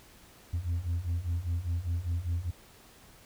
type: beating tone pair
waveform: sine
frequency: 83.1 / 88.1 Hz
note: E2 / F2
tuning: +15 / +16 cents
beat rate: 5 Hz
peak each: -31 / -29 dBFS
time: 0.53-2.51 s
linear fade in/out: 10 ms
effects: tanh soft clip ceiling -26 dBFS + pink hiss -56 dBFS RMS until 3.25 s